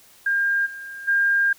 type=tone with level steps; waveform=sine; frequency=1606 Hz; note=G6; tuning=41 cents sharp; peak=-18 / -33 / -16 dBFS; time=0.26-1.53 s; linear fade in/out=5 ms; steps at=0.65 / 1.07 s; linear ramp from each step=20 ms; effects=white hiss -52 dBFS RMS until 1.58 s